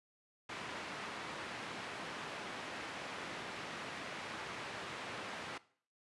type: band-pass noise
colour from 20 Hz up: white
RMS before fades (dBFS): -45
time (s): 0.49-5.58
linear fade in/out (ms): 5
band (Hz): 120 to 2200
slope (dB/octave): 12
effects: noise-tail reverb RT60 0.5 s tail -19 dB re dry + resampled to 24000 Hz